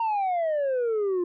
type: exponential sweep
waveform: sine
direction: down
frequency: 932.3 to 346.2 Hz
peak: -20 dBFS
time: 0-1.24 s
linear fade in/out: 5 ms
effects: tanh soft clip ceiling -22 dBFS